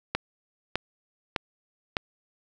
click train, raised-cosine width 0.3 ms, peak -9 dBFS, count 4, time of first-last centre 0.15-1.968 s, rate 1.65 Hz, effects none

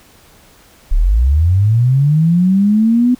sine linear sweep, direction up, 30.61 to 252.1 Hz, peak -8 dBFS, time 0.91-3.15 s, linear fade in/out 10 ms, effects pink hiss -46 dBFS RMS until 3.19 s

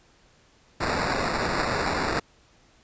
violet noise with sample-and-hold, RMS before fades -26 dBFS, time 0.8-2.2 s, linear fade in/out 10 ms, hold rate 3150 Hz, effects pink hiss -59 dBFS RMS until 2.83 s + resampled to 16000 Hz

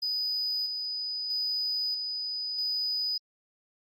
sine tone with tremolo, 4978 Hz, D#8, in tune, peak -26 dBFS, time 0.02-3.18 s, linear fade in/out 10 ms, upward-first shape square, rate 0.78 Hz, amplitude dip 40%, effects tanh soft clip ceiling -24 dBFS + Opus 32 kbps

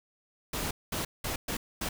pink noise bursts at uneven times, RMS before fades -33 dBFS, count 5, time 0.53-0.71 / 0.92-1.05 / 1.24-1.36 / 1.48-1.57 / 1.81-1.89 s, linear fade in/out 5 ms, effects none

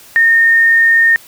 sine tone, 1832 Hz, A#6, 31 cents flat, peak -6 dBFS, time 0.16-1.16 s, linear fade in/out 0 ms, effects white hiss -40 dBFS RMS until 1.27 s

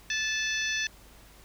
harmonic tone with a mistuned harmonic, 873 Hz, A5, 14 cents flat, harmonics 2 / 3 / 4 / 5 / 6 / 7, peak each -31 / -33 / -35 / -40 / -40 / -36 dBFS, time 0.1-0.87 s, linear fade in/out 2 ms, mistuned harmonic 7, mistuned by -35 cents, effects added 50 Hz sine -55 dBFS peak until 1.44 s + pink hiss -55 dBFS RMS until 1.44 s

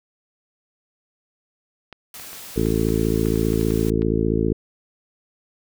clicks, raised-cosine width 0.3 ms, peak -22 dBFS, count 11, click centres 1.927 / 2.198 / 2.331 / 2.66 / 2.889 / 3.259 / 3.357 / 3.532 / 3.612 / 3.707 / 4.02 s
white noise, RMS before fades -38 dBFS, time 2.14-3.9 s, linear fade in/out 2 ms
harmonic tone, 55.1 Hz, A1, 3 cents sharp, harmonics 1 / 2 / 3 / 4 / 5 / 6 / 7 / 8, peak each -26 / -26 / -26 / -26 / -26 / -26 / -26 / -26 dBFS, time 2.56-4.53 s, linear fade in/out 5 ms
effects none

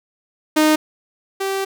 sawtooth tone pair in turn, 308.5 / 388.7 Hz, D#4 / G4, -15 / -15 cents, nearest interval major third, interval 400 cents, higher second, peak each -8 / -16 dBFS, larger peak first, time 0.56-0.76 / 1.4-1.65 s, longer second, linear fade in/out 10 ms, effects none

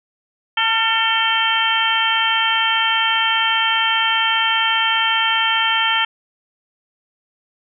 harmonic tone with a mistuned harmonic, 447.5 Hz, A4, 29 cents sharp, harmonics 2 / 3 / 4 / 5 / 6 / 7, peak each -22 / -22 / -22 / -25 / -24 / -19 dBFS, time 0.57-6.05 s, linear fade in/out 5 ms, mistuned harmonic 3, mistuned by +36 cents, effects none

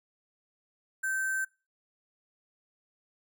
sine tone with sample-and-hold, 1550 Hz, G6, 20 cents flat, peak -28 dBFS, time 1.03-1.45 s, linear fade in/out 10 ms, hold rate 8820 Hz, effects noise-tail reverb RT60 0.3 s tail -23 dB re dry

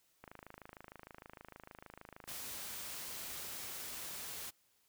click train, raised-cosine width 0.5 ms, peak -35 dBFS, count 56, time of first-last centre 0.24-2.315 s, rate 26.5 Hz
white noise, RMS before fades -45 dBFS, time 2.27-4.51 s, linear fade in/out 20 ms
effects white hiss -74 dBFS RMS until 4.88 s

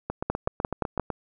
two click trains, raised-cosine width 1 ms, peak -10 / -14 dBFS, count 5 / 9, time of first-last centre 0.3-0.997 / 0.1-1.103 s, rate 5.74 / 7.98 Hz, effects none

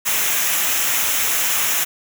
white noise with comb filter, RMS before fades -19 dBFS, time 0.05-1.85 s, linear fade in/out 20 ms, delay 0.22 ms, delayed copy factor -0.6, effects none

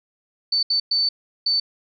sine tone bursts at uneven times, 4526 Hz, C#8, 35 cents sharp, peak -17 dBFS, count 4, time 0.52-0.63 / 0.7-0.8 / 0.91-1.09 / 1.46-1.6 s, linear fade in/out 5 ms, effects none

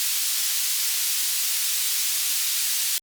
pink high-pass noise, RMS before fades -24 dBFS, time 0-2.98 s, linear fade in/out 0 ms, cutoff 4000 Hz, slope 12 dB/octave, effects Opus 48 kbps

